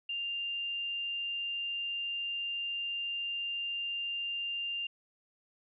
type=tone; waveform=sine; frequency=2794 Hz; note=F7; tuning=in tune; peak=-33 dBFS; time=0.09-4.87 s; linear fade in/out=5 ms; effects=none